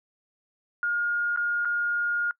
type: tone with dropouts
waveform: sine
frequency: 1423 Hz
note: F6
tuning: 32 cents sharp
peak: -23 dBFS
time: 0.83-2.31 s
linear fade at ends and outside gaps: 1 ms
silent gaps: 1.362-1.373 / 1.649-1.654 s
effects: noise-tail reverb RT60 0.1 s tail -24 dB re dry